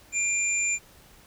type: tone pair together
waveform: sine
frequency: 2386 / 7150 Hz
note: D7 / A8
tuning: +27 / +27 cents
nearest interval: octave + perfect fifth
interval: 1900 cents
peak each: -26 dBFS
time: 0.12-0.79 s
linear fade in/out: 50 ms
effects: pink hiss -54 dBFS RMS until 1.26 s